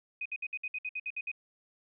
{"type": "tone bursts", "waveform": "sine", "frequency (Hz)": 2502, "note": "D#7", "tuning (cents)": 9, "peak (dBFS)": -33, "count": 11, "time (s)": [0.21, 1.316], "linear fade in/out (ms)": 5, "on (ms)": 46, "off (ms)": 60, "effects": []}